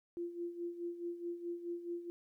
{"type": "tone with tremolo", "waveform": "sine", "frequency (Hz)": 345.4, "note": "F4", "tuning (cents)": -19, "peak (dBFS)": -36, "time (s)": [0.17, 2.1], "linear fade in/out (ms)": 0, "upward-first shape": "sine", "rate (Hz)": 4.7, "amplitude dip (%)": 70, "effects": ["13-bit"]}